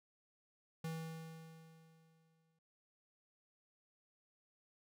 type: tone with exponential decay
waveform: square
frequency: 162 Hz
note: E3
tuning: 30 cents flat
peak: -40 dBFS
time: 0.84-2.59 s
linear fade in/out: 5 ms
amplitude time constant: 380 ms
effects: none